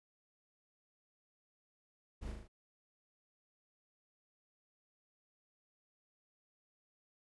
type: noise with echo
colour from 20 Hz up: brown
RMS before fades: -45 dBFS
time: 2.21-2.33 s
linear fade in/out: 20 ms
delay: 38 ms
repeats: 4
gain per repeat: -3 dB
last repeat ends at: 2.482 s
effects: resampled to 24000 Hz